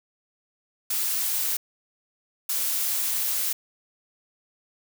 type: noise bursts at uneven times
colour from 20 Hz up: blue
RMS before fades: -26 dBFS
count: 2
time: 0.9-1.57 / 2.49-3.53 s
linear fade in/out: 5 ms
effects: none